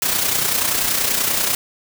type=noise with amplitude modulation; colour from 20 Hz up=white; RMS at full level=-17 dBFS; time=0.02-1.55 s; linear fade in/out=2 ms; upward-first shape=sine; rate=30.4 Hz; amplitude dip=50%; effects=none

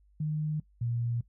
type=tone pair in turn; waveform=sine; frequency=153 / 118.41 Hz; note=D#3 / A#2; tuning=-29 / +28 cents; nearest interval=major third; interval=443 cents; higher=first; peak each=-28 dBFS; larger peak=neither; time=0.2-0.6 / 0.81-1.21 s; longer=neither; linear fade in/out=5 ms; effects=noise-tail reverb RT60 0.1 s tail -20 dB re dry + added 50 Hz sine -60 dBFS peak until 1.28 s

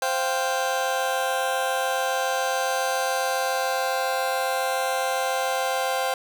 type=chord; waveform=30% pulse; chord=C suspended fourth; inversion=none; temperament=just; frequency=523.3 / 697.7 / 784.9 Hz; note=C5 / F5 / G5; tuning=0 / -2 / +2 cents; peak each=-24 / -27 / -24 dBFS; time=0.02-6.14 s; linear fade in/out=2 ms; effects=none

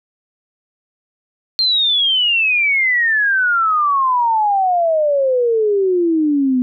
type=exponential sweep; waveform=sine; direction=down; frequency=4213 to 246.9 Hz; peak=-12 dBFS; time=1.59-6.62 s; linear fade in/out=0 ms; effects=none

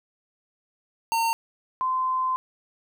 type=tone pair in turn; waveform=square / sine; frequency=913 / 1032.4 Hz; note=A#5 / C6; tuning=-36 / -23 cents; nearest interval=major second; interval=213 cents; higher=second; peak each=-22 dBFS; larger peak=neither; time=1.12-1.33 / 1.81-2.36 s; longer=second; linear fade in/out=0 ms; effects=none

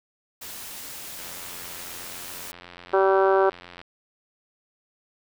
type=noise; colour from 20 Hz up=white; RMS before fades=-38 dBFS; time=0.41-2.52 s; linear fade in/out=10 ms
type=click train; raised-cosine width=0.3 ms; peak=-26 dBFS; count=232; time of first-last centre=1.19-3.815 s; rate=88 Hz
type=harmonic tone; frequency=192.6 Hz; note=G3; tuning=30 cents flat; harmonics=2 / 3 / 4 / 5 / 6 / 7 / 8; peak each=-19 / -23 / -25 / -27 / -29 / -30 / -31 dBFS; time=2.93-3.5 s; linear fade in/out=10 ms
effects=none

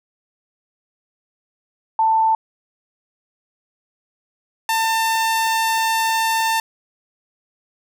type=tone pair in turn; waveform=sine / sawtooth; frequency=888 / 896.8 Hz; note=A5 / A5; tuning=+16 / +33 cents; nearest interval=unison; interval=17 cents; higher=second; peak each=-13 dBFS; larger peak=neither; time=1.99-2.35 / 4.69-6.6 s; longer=second; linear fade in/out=2 ms; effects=none

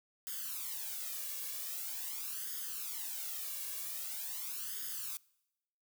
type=noise with flanger; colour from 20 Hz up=blue; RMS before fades=-41 dBFS; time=0.27-5.17 s; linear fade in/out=0 ms; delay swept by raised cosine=0.6 to 1.8 ms; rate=0.44 Hz; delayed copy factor=+0.95; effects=noise-tail reverb RT60 0.9 s tail -24 dB re dry

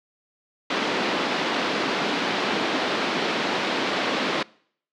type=band-pass noise; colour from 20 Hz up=pink; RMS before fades=-25 dBFS; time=0.7-4.43 s; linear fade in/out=5 ms; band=220 to 4300 Hz; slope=24 dB/octave; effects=noise-tail reverb RT60 0.6 s tail -24 dB re dry

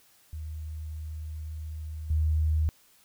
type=tone with level steps; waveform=sine; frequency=77.8 Hz; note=D#2; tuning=in tune; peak=-34 / -22 dBFS; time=0.33-2.69 s; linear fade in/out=0 ms; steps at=2.1 s; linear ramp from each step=5 ms; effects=white hiss -61 dBFS RMS until 3.04 s

